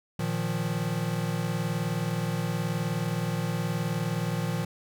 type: chord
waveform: square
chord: Bb suspended fourth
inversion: none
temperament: equal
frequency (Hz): 116.54 / 155.56 / 174.61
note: Bb2 / Eb3 / F3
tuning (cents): 0 / 0 / 0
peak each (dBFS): -33 / -32 / -32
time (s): 0.19-4.65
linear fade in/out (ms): 5
effects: none